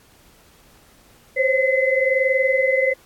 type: tone cluster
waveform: sine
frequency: 518 / 539 / 2039 Hz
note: C5 / C#5 / C7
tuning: -17 / -49 / -45 cents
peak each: -20 dBFS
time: 1.36-2.94 s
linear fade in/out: 20 ms
effects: pink hiss -53 dBFS RMS until 3.05 s + AAC 64 kbps